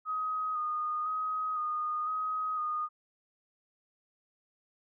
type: tone with vibrato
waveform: sine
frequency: 1244.5 Hz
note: D#6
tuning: in tune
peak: -30 dBFS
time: 0.05-2.89 s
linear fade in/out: 50 ms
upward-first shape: square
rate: 0.99 Hz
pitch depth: 22 cents each way
effects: none